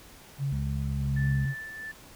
sine tone with pitch glide, 138.59 to 136.13 Hz, C#3 to C#3, 0 to -31 cents, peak -26 dBFS, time 0.38-1.55 s, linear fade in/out 50 ms, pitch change -31 cents, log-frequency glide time 0.68-1.36 s
harmonic tone, 69.1 Hz, C#2, 5 cents flat, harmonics 1 / 2 / 3, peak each -31 / -34 / -36 dBFS, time 0.52-1.46 s, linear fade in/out 5 ms
sine tone with tremolo, 1760 Hz, A6, in tune, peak -35 dBFS, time 1.16-1.92 s, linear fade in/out 10 ms, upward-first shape triangle, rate 3.1 Hz, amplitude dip 40%
effects pink hiss -51 dBFS RMS until 2.15 s

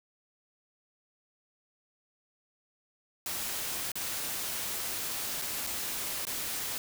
white noise with dropouts, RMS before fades -35 dBFS, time 3.26-6.78 s, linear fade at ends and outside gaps 1 ms, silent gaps 3.918-3.955 / 5.416-5.42 / 5.667-5.671 / 6.252-6.269 s, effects none

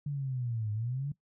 sine linear two-way sweep, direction down then up, 147.3 to 103.8 to 147.3 Hz, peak -31 dBFS, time 0.06-1.12 s, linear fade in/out 5 ms, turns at 0.72 s, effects noise-tail reverb RT60 0.1 s tail -19 dB re dry

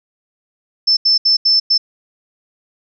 sine tone bursts at uneven times, 5290 Hz, E8, 5 cents sharp, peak -9 dBFS, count 5, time 0.87-0.97 / 1.05-1.18 / 1.25-1.37 / 1.45-1.6 / 1.7-1.78 s, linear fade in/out 10 ms, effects none

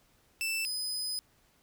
sawtooth tone pair in turn, 2655 / 5012 Hz, E7 / D#8, +12 / +12 cents, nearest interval major seventh, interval 1100 cents, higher second, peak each -27 / -30 dBFS, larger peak first, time 0.41-0.65 / 0.65-1.19 s, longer second, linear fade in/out 0 ms, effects pink hiss -67 dBFS RMS until 1.62 s

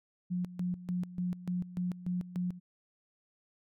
sine tone with tremolo, 179.1 Hz, F3, 44 cents sharp, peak -30 dBFS, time 0.3-2.6 s, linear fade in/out 20 ms, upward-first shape square, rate 3.4 Hz, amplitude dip 80%, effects none

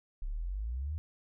sine exponential sweep, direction up, 32.7 to 82.41 Hz, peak -33 dBFS, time 0.22-0.98 s, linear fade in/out 0 ms, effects none

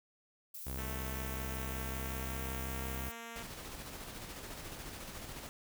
violet noise, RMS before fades -46 dBFS, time 0.54-3.12 s, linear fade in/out 5 ms
sawtooth tone, 65.41 Hz, C2, in tune, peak -35 dBFS, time 0.66-3.1 s, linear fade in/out 10 ms
5% pulse tone with pitch glide, 220 to 231.2 Hz, A3 to A#3, 0 to -14 cents, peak -33 dBFS, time 0.78-3.43 s, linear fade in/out 2 ms, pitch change +86 cents, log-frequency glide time 1.07-3.06 s
pink noise with tremolo, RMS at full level -45 dBFS, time 3.36-5.49 s, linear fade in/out 0 ms, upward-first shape square, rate 14 Hz, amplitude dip 30%
effects none

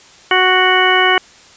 harmonic tone, 370 Hz, F#4, in tune, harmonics 1 / 2 / 3 / 4 / 5 / 6 / 8, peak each -17 / -17 / -17 / -17 / -17 / -17 / -17 dBFS, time 0.31-1.18 s, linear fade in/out 2 ms, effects white hiss -43 dBFS RMS until 1.56 s + resampled to 16000 Hz

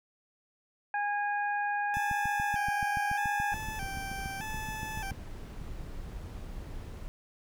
harmonic tone, 821 Hz, G#5, 20 cents flat, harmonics 1 / 2 / 3, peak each -30 / -33 / -44 dBFS, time 0.94-3.54 s, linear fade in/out 2 ms
20% pulse tone with vibrato, 824 Hz, G#5, 14 cents flat, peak -32 dBFS, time 1.94-5.11 s, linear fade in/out 0 ms, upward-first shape square, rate 0.81 Hz, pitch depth 91 cents each way
click train, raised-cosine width 5 ms, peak -27 dBFS, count 23, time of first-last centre 1.97-5.117 s, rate 6.99 Hz
brown noise, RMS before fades -41 dBFS, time 3.52-7.08 s, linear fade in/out 0 ms
effects none

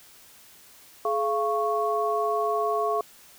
sine tone cluster, 424.8 / 688 / 1106 Hz, G#4 / F5 / C#6, +39 / -26 / -4 cents, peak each -27 dBFS, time 1.05-3.01 s, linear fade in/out 2 ms, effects white hiss -52 dBFS RMS until 3.38 s

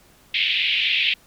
white band-pass noise, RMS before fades -21 dBFS, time 0.34-1.14 s, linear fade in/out 5 ms, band 2200 to 3500 Hz, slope 48 dB/octave, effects pink hiss -54 dBFS RMS until 1.26 s

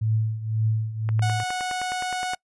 sine tone with tremolo, 110 Hz, A2, in tune, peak -18 dBFS, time 0.01-1.44 s, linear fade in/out 10 ms, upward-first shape triangle, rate 1.9 Hz, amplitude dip 80%
click train, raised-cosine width 0.5 ms, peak -19 dBFS, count 13, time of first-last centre 1.09-2.335 s, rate 9.64 Hz
sawtooth tone, 735 Hz, F#5, 12 cents flat, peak -22 dBFS, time 1.22-2.35 s, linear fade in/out 5 ms
effects noise-tail reverb RT60 0.1 s tail -25 dB re dry + resampled to 24000 Hz

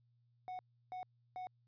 triangle tone bursts, 737 Hz, F#5, 7 cents flat, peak -40 dBFS, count 3, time 0.48-1.47 s, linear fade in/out 0 ms, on 110 ms, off 330 ms, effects added 119 Hz sine -70 dBFS peak until 1.67 s + resampled to 11025 Hz

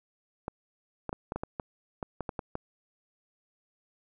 clicks, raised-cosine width 1 ms, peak -19 dBFS, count 12, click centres 0.481 / 1.093 / 1.129 / 1.321 / 1.36 / 1.435 / 1.598 / 2.028 / 2.207 / 2.292 / 2.392 / 2.554 s, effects none

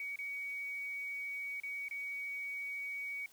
sine tone with dropouts, 2253 Hz, C#7, 28 cents sharp, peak -38 dBFS, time 0-3.26 s, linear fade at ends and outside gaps 2 ms, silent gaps 0.159-0.188 / 1.601-1.634 / 1.884-1.91 s, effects white hiss -63 dBFS RMS until 3.32 s

